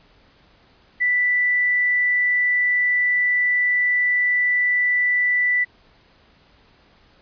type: tone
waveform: sine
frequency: 1975.5 Hz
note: B6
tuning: in tune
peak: -16 dBFS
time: 1-5.65 s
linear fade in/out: 20 ms
effects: pink hiss -55 dBFS RMS until 7.21 s + resampled to 11025 Hz